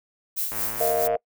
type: noise with tremolo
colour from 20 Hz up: violet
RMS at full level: -26 dBFS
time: 0.36-1.08 s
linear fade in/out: 20 ms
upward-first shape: sine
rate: 4.6 Hz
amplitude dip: 55%
type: click train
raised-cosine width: 0.5 ms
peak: -21 dBFS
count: 70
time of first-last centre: 0.52-1.153 s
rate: 109 Hz
type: chord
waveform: sine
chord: Bb suspended fourth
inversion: none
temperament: equal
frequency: 466.2 / 622.3 / 698.5 Hz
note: Bb4 / Eb5 / F5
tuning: 0 / 0 / 0 cents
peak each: -25 dBFS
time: 0.8-1.17 s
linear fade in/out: 10 ms
effects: noise-tail reverb RT60 0.1 s tail -24 dB re dry